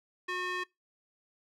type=tone with band-pass filter; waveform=square; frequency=363 Hz; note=F#4; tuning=33 cents flat; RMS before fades=-35 dBFS; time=0.28-0.64 s; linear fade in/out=10 ms; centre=1900 Hz; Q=1.4; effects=noise-tail reverb RT60 0.2 s tail -23 dB re dry